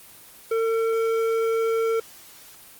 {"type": "tone with hard clipping", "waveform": "triangle", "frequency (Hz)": 452.1, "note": "A4", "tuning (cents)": 47, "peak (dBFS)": -22, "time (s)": [0.51, 2], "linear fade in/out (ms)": 5, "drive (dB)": 13, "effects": ["white hiss -47 dBFS RMS until 2.79 s", "Opus 24 kbps"]}